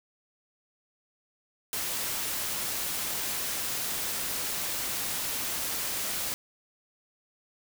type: noise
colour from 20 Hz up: white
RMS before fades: -32 dBFS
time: 1.73-6.34 s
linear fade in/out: 0 ms
effects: none